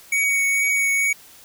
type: tone with vibrato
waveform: square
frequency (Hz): 2238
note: C#7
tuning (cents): +16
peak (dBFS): -18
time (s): 0.12-1.13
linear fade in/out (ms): 5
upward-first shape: triangle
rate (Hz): 2.2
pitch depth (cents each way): 13
effects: white hiss -47 dBFS RMS until 1.44 s